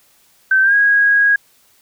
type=tone with pitch glide; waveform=sine; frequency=1545 to 1646.4 Hz; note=G6 to G#6; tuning=-26 to -16 cents; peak=-9 dBFS; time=0.51-1.36 s; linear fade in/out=5 ms; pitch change=+110 cents; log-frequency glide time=0.62-0.75 s; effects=white hiss -54 dBFS RMS until 1.81 s